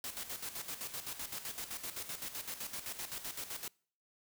white noise with tremolo, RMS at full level -41 dBFS, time 0.04-3.68 s, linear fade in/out 2 ms, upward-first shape square, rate 7.8 Hz, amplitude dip 65%, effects noise-tail reverb RT60 0.5 s tail -26 dB re dry

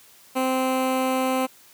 15% pulse tone with notch filter, 260.1 Hz, C4, 10 cents flat, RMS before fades -23 dBFS, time 0.35-1.47 s, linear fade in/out 20 ms, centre 5100 Hz, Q 1.2, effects white hiss -52 dBFS RMS until 1.73 s + high-pass 100 Hz 12 dB/octave

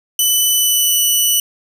10% pulse tone with pitch glide, 2992 to 2966 Hz, F#7 to F#7, +19 to +4 cents, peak -4 dBFS, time 0.19-1.4 s, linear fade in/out 2 ms, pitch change -15 cents, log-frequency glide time 0.52-1.01 s, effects none

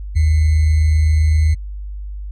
sine tone with sample-and-hold, 77.78 Hz, D#2, in tune, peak -10 dBFS, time 0.15-1.55 s, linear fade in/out 20 ms, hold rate 2100 Hz, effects added 50 Hz sine -25 dBFS peak until 2.31 s + resampled to 22050 Hz

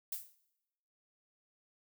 violet noise with exponential decay, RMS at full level -35 dBFS, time 0.12-0.35 s, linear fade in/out 5 ms, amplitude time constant 50 ms, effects noise-tail reverb RT60 0.9 s tail -19 dB re dry

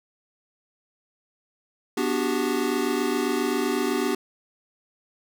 square chord, G major seventh, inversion first, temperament equal with one note detuned, 246.9 / 293.7 / 370 / 397.7 Hz, B3 / D4 / F#4 / G4, 0 / 0 / 0 / +25 cents, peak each -29 dBFS, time 1.97-4.15 s, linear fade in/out 5 ms, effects none

